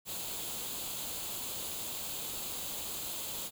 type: noise with comb filter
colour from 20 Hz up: white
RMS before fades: -39 dBFS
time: 0.05-3.51 s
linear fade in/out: 50 ms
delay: 0.27 ms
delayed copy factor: +0.6
effects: none